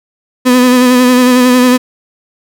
35% pulse tone with vibrato, 250.4 Hz, B3, 24 cents sharp, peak -3 dBFS, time 0.45-1.78 s, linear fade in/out 20 ms, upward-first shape sine, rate 11 Hz, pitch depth 30 cents each way, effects none

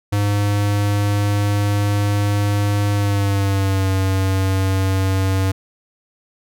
square tone with pitch glide, 102.3 to 95.45 Hz, G#2 to G2, -26 to -46 cents, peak -16 dBFS, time 0.12-5.52 s, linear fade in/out 10 ms, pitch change -120 cents, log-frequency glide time 2.93-3.89 s, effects none

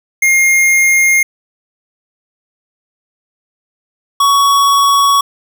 square tone pair in turn, 2129 / 1120.3 Hz, C7 / C#6, +30 / +18 cents, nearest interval major seventh, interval 1112 cents, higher first, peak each -8 dBFS, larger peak neither, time 0.22-1.23 / 4.2-5.21 s, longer neither, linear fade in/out 5 ms, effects none

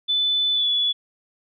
sine tone with pitch glide, 3500 to 3422 Hz, A7 to A7, -10 to -49 cents, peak -18 dBFS, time 0.08-0.93 s, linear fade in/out 20 ms, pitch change -39 cents, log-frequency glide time 0.53-0.68 s, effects none

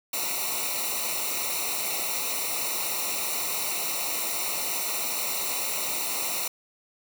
white noise with comb filter, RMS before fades -29 dBFS, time 0.13-6.48 s, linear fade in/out 5 ms, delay 0.61 ms, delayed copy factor -0.95, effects none

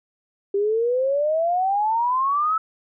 sine exponential sweep, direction up, 393.2 to 1318.5 Hz, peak -18 dBFS, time 0.54-2.58 s, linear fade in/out 5 ms, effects none

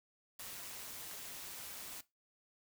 white noise with amplitude modulation, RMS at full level -45 dBFS, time 0.39-2.01 s, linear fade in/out 5 ms, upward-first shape sine, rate 201 Hz, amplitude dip 55%, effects noise-tail reverb RT60 0.2 s tail -18 dB re dry

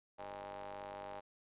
sawtooth ring-modulated tone, 98 Hz, G2, in tune, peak -38 dBFS, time 0.18-1.21 s, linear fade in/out 20 ms, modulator 713 Hz, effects resampled to 8000 Hz

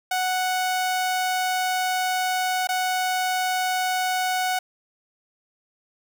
sawtooth tone with dropouts, 740 Hz, F#5, in tune, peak -18 dBFS, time 0.11-4.59 s, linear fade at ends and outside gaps 5 ms, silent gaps 2.672-2.689 s, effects 9-bit

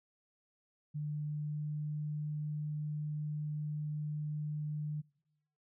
sine tone with pitch glide, 149.4 to 150.44 Hz, D3 to D3, +30 to +42 cents, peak -35 dBFS, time 0.94-5.02 s, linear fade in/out 20 ms, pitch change +12 cents, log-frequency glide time 1.13-2.31 s, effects noise-tail reverb RT60 0.9 s tail -25 dB re dry

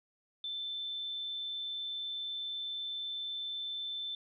sine tone, 3536 Hz, A7, 8 cents sharp, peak -36 dBFS, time 0.44-4.15 s, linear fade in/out 2 ms, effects none

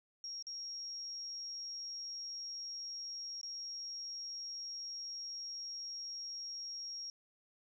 triangle tone with dropouts, 5588 Hz, F8, in tune, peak -38 dBFS, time 0.24-7.1 s, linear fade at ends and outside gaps 1 ms, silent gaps 0.425-0.468 / 3.413-3.431 s, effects tanh soft clip ceiling -40 dBFS

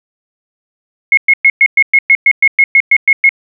sine tone bursts, 2168 Hz, C#7, 39 cents flat, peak -3 dBFS, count 14, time 1.12-3.292 s, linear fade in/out 2 ms, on 53 ms, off 110 ms, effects none

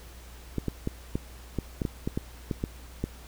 clicks, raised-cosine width 3 ms, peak -15 dBFS, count 12, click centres 0.583 / 0.683 / 0.874 / 1.155 / 1.587 / 1.818 / 1.852 / 2.075 / 2.175 / 2.512 / 2.639 / 3.04 s, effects added 60 Hz sine -45 dBFS peak until 3.27 s + pink hiss -51 dBFS RMS until 3.27 s

